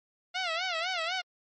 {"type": "tone with vibrato", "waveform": "10% pulse", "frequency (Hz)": 698, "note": "F5", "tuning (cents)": -1, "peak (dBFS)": -21, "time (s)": [0.34, 1.22], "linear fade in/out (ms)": 20, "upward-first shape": "sine", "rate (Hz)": 4, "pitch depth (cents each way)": 140, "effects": ["low-pass 7000 Hz 12 dB/octave", "MP3 32 kbps"]}